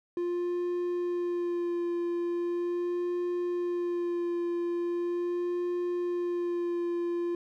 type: tone with vibrato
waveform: triangle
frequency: 349.2 Hz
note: F4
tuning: in tune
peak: -26 dBFS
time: 0.17-7.35 s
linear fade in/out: 2 ms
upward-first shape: sine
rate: 0.4 Hz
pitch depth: 18 cents each way
effects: none